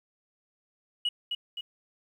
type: tone with echo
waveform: sine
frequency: 2912 Hz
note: F#7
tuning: 28 cents flat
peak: -23 dBFS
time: 1.05-1.09 s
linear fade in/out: 5 ms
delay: 260 ms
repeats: 2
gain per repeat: -5 dB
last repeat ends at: 1.61 s
effects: tanh soft clip ceiling -22 dBFS + 10-bit